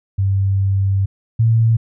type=tone pair in turn; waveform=sine; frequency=97.5 / 113.54 Hz; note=G2 / A#2; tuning=-9 / -45 cents; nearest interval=minor third; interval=264 cents; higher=second; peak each=-13 / -10 dBFS; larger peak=second; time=0.18-1.06 / 1.39-1.77 s; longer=first; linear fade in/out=10 ms; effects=none